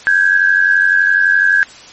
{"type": "tone pair together", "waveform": "sine", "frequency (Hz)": [1568, 1659.8], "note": ["G6", "G#6"], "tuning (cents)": [0, -1], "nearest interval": "minor second", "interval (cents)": 99, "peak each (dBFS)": -11, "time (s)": [0.07, 1.63], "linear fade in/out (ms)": 0, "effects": ["white hiss -37 dBFS RMS until 1.92 s", "MP3 32 kbps"]}